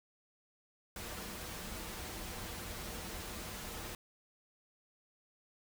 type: noise with comb filter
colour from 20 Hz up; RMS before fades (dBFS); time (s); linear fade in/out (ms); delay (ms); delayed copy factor
pink; -44; 0.96-3.95; 2; 7.3; -0.5
effects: none